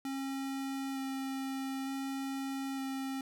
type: tone with vibrato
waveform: square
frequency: 269.3 Hz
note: C#4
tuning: 50 cents flat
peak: -36 dBFS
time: 0.05-3.21 s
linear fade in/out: 2 ms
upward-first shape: square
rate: 0.55 Hz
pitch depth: 9 cents each way
effects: none